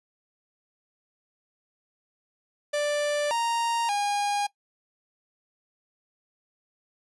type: tone with pitch steps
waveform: 45% pulse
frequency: 588 / 931 / 816 Hz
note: D5 / A#5 / G#5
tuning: +2 / -2 / -31 cents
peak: -24 dBFS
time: 2.73-4.47 s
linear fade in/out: 10 ms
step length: 580 ms
effects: noise-tail reverb RT60 0.1 s tail -19 dB re dry + resampled to 24000 Hz